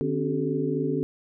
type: tone cluster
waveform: sine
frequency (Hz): 151 / 258.6 / 282.3 / 378.4 / 432.4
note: D3 / C4 / C#4 / F#4 / A4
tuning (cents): +48 / -20 / +32 / +39 / -30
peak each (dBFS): -30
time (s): 0.01-1.03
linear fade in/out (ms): 0
effects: none